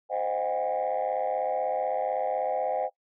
sine tone cluster, 519 / 622 / 726 / 802 Hz, C5 / D#5 / F#5 / G5, -14 / -1 / -33 / +39 cents, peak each -30 dBFS, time 0.09-2.9 s, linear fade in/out 50 ms, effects noise-tail reverb RT60 0.1 s tail -22 dB re dry + tanh soft clip ceiling -20 dBFS

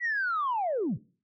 sine linear sweep, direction down, 1975.5 to 89.9 Hz, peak -25 dBFS, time 0-0.98 s, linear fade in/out 50 ms, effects noise-tail reverb RT60 0.4 s tail -20 dB re dry + tanh soft clip ceiling -22 dBFS

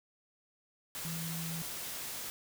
sine tone in noise, 164.81 Hz, E3, in tune, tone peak -38 dBFS, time 1.05-1.62 s, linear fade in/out 0 ms, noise white, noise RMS -41 dBFS, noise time 0.95-2.3 s, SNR 0 dB, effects none

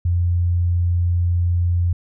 sine tone, 87.31 Hz, F2, in tune, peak -15 dBFS, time 0.05-1.93 s, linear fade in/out 5 ms, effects none

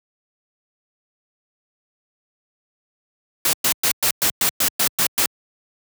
white noise bursts, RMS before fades -18 dBFS, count 10, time 3.45-5.26 s, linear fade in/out 2 ms, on 82 ms, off 110 ms, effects high-pass 80 Hz 12 dB/octave

